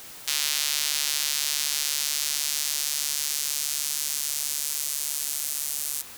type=tone with high-pass filter sweep; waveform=square; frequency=73.1 Hz; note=D2; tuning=7 cents flat; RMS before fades=-28 dBFS; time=0.27-6.02 s; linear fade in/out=10 ms; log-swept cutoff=3900 to 8500 Hz; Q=0.95; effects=white hiss -43 dBFS RMS until 6.17 s